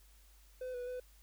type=tone with pitch steps; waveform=triangle; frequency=508 / 491.6 / 501 Hz; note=B4 / B4 / B4; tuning=+49 / -8 / +25 cents; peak=-37 dBFS; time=0.61-1 s; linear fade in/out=5 ms; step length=130 ms; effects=added 50 Hz sine -60 dBFS peak until 1.22 s + white hiss -67 dBFS RMS until 1.22 s

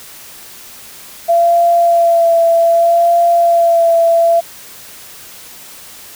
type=tone with vibrato; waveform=sine; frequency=678 Hz; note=E5; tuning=49 cents sharp; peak=-7 dBFS; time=1.28-4.41 s; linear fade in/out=20 ms; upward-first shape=sine; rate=0.64 Hz; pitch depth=22 cents each way; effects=white hiss -35 dBFS RMS until 6.15 s

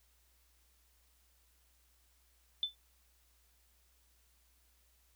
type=tone with exponential decay; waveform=sine; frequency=3520 Hz; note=A7; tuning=in tune; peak=-27 dBFS; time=2.63-2.75 s; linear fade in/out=1 ms; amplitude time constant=24 ms; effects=added 60 Hz sine -70 dBFS peak until 5.15 s + white hiss -72 dBFS RMS until 5.15 s

